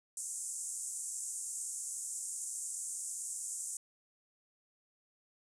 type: band-pass noise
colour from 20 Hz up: pink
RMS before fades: -41 dBFS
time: 0.17-3.77 s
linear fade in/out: 2 ms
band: 7000 to 9400 Hz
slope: 48 dB/octave
effects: none